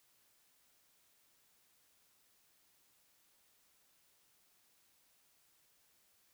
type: silence
effects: white hiss -72 dBFS RMS until 6.33 s